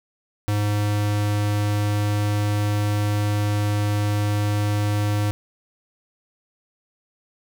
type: tone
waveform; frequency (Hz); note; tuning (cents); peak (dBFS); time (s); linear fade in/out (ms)
square; 103.83; G#2; 0; -20; 0.48-5.31; 0
effects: none